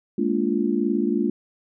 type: chord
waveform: sine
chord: Bb dominant seventh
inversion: third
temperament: just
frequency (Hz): 209.8 / 233.1 / 291.4 / 349.6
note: Ab3 / Bb3 / D4 / F4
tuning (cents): +18 / 0 / -13 / +2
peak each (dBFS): -25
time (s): 0.18-1.3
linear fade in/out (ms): 5
effects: none